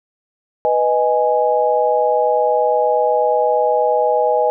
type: chord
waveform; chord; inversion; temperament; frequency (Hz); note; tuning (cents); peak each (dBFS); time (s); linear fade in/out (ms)
sine; G# minor; first; equal; 493.9 / 622.3 / 830.6; B4 / D#5 / G#5; 0 / 0 / 0; -17; 0.65-4.5; 0
effects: none

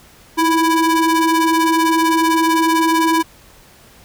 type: ring-modulated tone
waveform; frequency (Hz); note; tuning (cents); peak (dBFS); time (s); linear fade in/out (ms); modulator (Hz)
square; 331.4; E4; +9; -10; 0.37-3.23; 20; 655
effects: pink hiss -46 dBFS RMS until 4.04 s

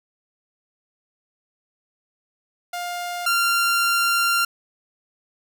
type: tone pair in turn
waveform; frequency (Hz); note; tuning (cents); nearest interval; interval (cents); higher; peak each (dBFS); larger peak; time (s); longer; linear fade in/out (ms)
sawtooth; 705 / 1384.2; F5 / F6; +16 / -16; octave; 1168; second; -23 / -14; second; 2.73-3.26 / 3.26-4.45; second; 5
effects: none

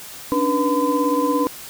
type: tone cluster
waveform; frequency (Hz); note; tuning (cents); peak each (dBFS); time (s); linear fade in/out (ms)
sine; 280.6 / 297.9 / 488.7 / 1017; C#4 / D4 / B4 / C6; +21 / +25 / -18 / -50; -22; 0.32-1.47; 0
effects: white hiss -37 dBFS RMS until 1.69 s

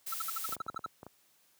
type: noise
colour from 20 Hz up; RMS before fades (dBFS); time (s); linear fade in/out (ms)
blue; -39; 0.06-0.56; 10
type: tone bursts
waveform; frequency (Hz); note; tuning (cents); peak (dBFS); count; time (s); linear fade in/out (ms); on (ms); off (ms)
triangle; 1318.5; E6; 0; -31; 10; 0.12-0.86; 5; 20; 60
type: clicks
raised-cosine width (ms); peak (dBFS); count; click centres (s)
1; -32; 11; 0.492 / 0.526 / 0.566 / 0.604 / 0.665 / 0.699 / 0.745 / 0.792 / 0.861 / 1.031 / 1.066
effects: white hiss -68 dBFS RMS until 1.59 s + high-pass 80 Hz 12 dB/octave

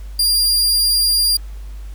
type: tone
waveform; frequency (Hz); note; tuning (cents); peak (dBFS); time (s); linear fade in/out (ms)
sawtooth; 4797; D8; +36; -10; 0.19-1.37; 5
effects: added 50 Hz sine -28 dBFS peak until 1.94 s + pink hiss -49 dBFS RMS until 1.94 s

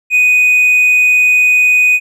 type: tone with hard clipping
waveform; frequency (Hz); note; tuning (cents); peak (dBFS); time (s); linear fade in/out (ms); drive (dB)
sine; 2489; D#7; 0; -7; 0.1-2; 50; 2
effects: none

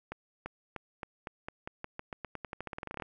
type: accelerating click train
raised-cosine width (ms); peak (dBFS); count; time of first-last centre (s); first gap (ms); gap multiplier
0.5; -23; 25; 0.12-3.022; 340; 0.89
effects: none

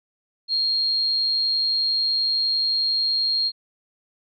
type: tone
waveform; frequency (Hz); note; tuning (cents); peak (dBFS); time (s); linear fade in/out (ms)
sine; 4237; C8; +21; -19; 0.48-3.52; 50
effects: none

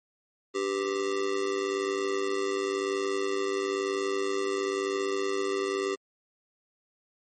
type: tone with amplitude modulation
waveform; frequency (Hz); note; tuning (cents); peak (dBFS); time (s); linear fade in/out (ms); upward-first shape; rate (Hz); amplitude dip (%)
square; 392; G4; 0; -24; 0.54-5.96; 20; sine; 101; 80
effects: MP3 32 kbps

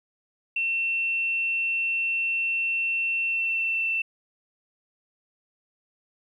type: tone with pitch glide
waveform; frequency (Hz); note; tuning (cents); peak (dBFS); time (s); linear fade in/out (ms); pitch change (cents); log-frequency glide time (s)
sine; 2700 to 2678; E7 to E7; +41 to +27; -23; 0.56-4.02; 5; -14; 3.29-3.91
effects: 10-bit

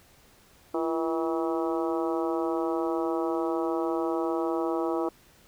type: harmonic tone with a mistuned harmonic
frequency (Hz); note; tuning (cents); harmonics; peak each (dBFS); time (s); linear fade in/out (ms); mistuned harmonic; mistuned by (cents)
161.2; E3; -38; 2 / 3 / 4 / 5 / 6 / 7 / 8; -28 / -32 / -34 / -36 / -38 / -39 / -40; 0.74-5.09; 5; 2; +78
effects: pink hiss -58 dBFS RMS until 5.47 s

